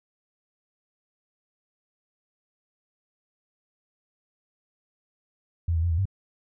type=tone with pitch steps; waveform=sine; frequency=84.4 / 81.3 / 86.3 / 81.4 / 96.8 Hz; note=E2 / E2 / F2 / E2 / G2; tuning=+41 / -23 / -20 / -21 / -21 cents; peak=-21 dBFS; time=5.68-6.055 s; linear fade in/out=5 ms; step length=75 ms; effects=none